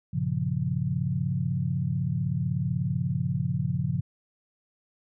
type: chord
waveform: sine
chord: G half-diminished seventh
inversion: none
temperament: equal with one note detuned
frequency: 98 / 118.44 / 138.59 / 174.61 Hz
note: G2 / Bb2 / Db3 / F3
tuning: 0 / +28 / 0 / 0 cents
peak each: -33 / -32 / -28 / -30 dBFS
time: 0.13-4.01 s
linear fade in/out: 10 ms
effects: none